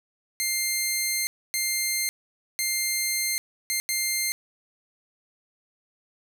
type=tone bursts at uneven times; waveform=10% pulse; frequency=2100 Hz; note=C7; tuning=6 cents sharp; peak=-15 dBFS; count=5; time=0.4-1.27 / 1.54-2.09 / 2.59-3.38 / 3.7-3.8 / 3.89-4.32 s; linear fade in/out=0 ms; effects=none